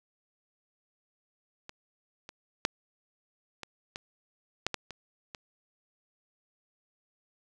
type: clicks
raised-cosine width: 0.2 ms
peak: -25 / -26 / -7 / -22 / -20 / -10 / -14 / -24 / -23 dBFS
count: 9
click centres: 1.694 / 2.291 / 2.651 / 3.633 / 3.959 / 4.666 / 4.743 / 4.907 / 5.348 s
effects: none